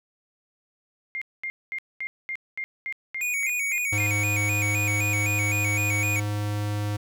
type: tone bursts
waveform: sine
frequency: 2114 Hz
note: C7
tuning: 17 cents sharp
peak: -28 dBFS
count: 11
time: 1.15-4.065 s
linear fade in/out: 0 ms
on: 65 ms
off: 220 ms
type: tone with vibrato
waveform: square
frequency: 2349 Hz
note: D7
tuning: in tune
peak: -25 dBFS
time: 3.21-6.2 s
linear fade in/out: 5 ms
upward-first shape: square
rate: 3.9 Hz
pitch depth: 81 cents each way
type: tone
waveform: square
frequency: 103.83 Hz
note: G#2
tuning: in tune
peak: -26 dBFS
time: 3.92-6.97 s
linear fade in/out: 10 ms
effects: none